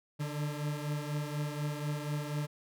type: beating tone pair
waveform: 40% pulse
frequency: 146.83 / 150.93 Hz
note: D3 / D3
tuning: 0 / +48 cents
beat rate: 4.1 Hz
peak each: -34 / -38 dBFS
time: 0.19-2.47 s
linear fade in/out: 20 ms
effects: none